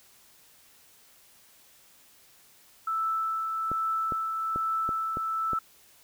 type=tone with tremolo; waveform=sine; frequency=1318.5 Hz; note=E6; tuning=in tune; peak=-25 dBFS; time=2.87-5.59 s; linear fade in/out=5 ms; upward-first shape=triangle; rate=1.2 Hz; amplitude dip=35%
type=clicks; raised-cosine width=2 ms; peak=-22 dBFS; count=6; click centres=3.716 / 4.122 / 4.56 / 4.891 / 5.171 / 5.533 s
effects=white hiss -58 dBFS RMS until 6.03 s